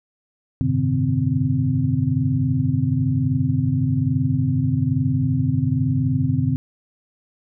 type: tone cluster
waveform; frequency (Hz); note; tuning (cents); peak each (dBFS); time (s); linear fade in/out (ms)
sine; 95.9 / 108 / 130.5 / 151.6 / 258.6; G2 / A2 / C3 / D#3 / C4; -37 / -32 / -4 / -45 / -20; -27 / -26 / -21 / -23 / -23; 0.61-6.56; 0
effects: none